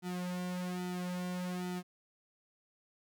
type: tone with flanger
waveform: sawtooth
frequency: 180 Hz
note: F#3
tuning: 47 cents flat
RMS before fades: -38 dBFS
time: 0.02-1.83 s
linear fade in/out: 50 ms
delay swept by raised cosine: 1.8 to 3.2 ms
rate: 1.2 Hz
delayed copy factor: -0.9
effects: none